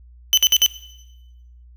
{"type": "tone bursts", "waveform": "35% pulse", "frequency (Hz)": 3026, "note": "F#7", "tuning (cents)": 38, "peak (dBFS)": -9, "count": 4, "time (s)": [0.33, 0.662], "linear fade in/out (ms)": 0, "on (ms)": 44, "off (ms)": 52, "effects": ["noise-tail reverb RT60 1.0 s tail -18 dB re dry", "added 60 Hz sine -43 dBFS peak until 1.76 s"]}